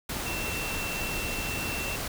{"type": "tone in noise", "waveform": "sine", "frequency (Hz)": 2697, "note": "E7", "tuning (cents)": 39, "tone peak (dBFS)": -34, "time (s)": [0.26, 1.96], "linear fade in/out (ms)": 5, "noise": "pink", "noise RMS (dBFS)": -33, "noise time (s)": [0.09, 2.08], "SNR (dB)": -4, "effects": []}